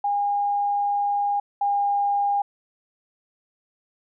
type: tone pair in turn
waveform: sine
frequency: 813 / 808.8 Hz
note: G#5 / G#5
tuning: -37 / -46 cents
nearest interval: unison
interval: 9 cents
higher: first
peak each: -20 / -19 dBFS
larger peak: second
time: 0.04-1.4 / 1.61-2.42 s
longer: first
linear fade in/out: 5 ms
effects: none